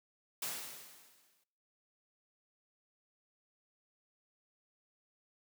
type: noise with exponential decay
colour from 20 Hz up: white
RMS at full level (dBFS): -37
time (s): 0.42-1.44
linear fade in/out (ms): 5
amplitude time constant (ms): 220
effects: noise-tail reverb RT60 0.8 s tail -22 dB re dry + high-pass 150 Hz 12 dB/octave

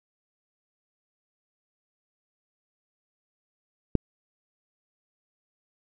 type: click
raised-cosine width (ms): 3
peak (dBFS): -7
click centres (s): 3.953
effects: none

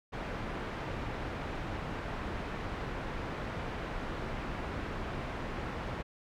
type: low-pass noise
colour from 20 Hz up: pink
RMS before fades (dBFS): -38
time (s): 0.12-6.03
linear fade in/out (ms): 20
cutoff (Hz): 2000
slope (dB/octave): 12
effects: none

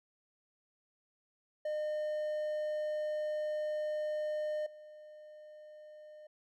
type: tone with level steps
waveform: triangle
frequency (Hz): 608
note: D#5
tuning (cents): -40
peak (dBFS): -31 / -48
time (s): 1.65-6.27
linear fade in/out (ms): 5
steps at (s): 4.66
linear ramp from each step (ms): 5
effects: none

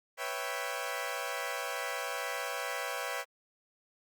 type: chord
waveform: 15% pulse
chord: C# half-diminished seventh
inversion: third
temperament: equal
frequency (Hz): 493.9 / 554.4 / 659.3 / 784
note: B4 / C#5 / E5 / G5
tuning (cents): 0 / 0 / 0 / 0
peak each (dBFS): -34 / -33 / -34 / -34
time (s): 0.17-3.25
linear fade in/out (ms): 50
effects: Opus 48 kbps

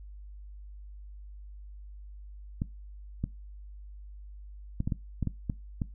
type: clicks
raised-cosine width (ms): 5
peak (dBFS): -17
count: 9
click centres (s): 2.619 / 3.24 / 4.804 / 4.875 / 4.922 / 5.227 / 5.273 / 5.498 / 5.818
effects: noise-tail reverb RT60 0.2 s tail -19 dB re dry + added 50 Hz sine -43 dBFS peak until 5.94 s

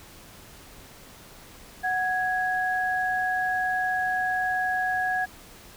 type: tone pair together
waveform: sine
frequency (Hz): 740 / 1661.2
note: F#5 / G#6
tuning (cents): 0 / 0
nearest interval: octave + major second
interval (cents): 1400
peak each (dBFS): -26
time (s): 1.83-5.26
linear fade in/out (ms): 20
effects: pink hiss -48 dBFS RMS until 5.76 s

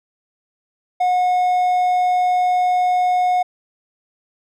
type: tone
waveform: triangle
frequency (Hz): 726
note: F#5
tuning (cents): -33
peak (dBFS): -12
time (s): 1-3.43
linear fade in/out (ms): 10
effects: none

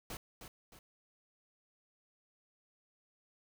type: noise with echo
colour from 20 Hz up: pink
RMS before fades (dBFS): -44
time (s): 0.1-0.17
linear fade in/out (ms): 2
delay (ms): 310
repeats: 2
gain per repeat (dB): -7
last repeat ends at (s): 0.79
effects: none

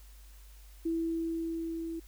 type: tone with level ramp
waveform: sine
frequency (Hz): 329.6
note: E4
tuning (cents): 0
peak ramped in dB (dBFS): -28 to -35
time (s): 0.85-2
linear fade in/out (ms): 10
effects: added 50 Hz sine -50 dBFS peak until 2.07 s + white hiss -61 dBFS RMS until 2.07 s

